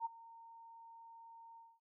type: tone with ADSR envelope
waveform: sine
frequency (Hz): 918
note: A#5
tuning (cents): -27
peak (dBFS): -34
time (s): 0-1.8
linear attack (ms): 52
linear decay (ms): 22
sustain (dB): -20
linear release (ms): 230
effects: none